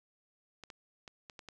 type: clicks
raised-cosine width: 0.2 ms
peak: -30 dBFS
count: 6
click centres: 0.637 / 0.702 / 1.078 / 1.298 / 1.392 / 1.487 s
effects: none